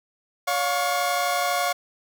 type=tone cluster; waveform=sawtooth; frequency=568 / 710 / 1104 Hz; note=C#5 / F5 / C#6; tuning=+42 / +28 / -7 cents; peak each=-25 / -20 / -24 dBFS; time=0.47-1.73 s; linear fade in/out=10 ms; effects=none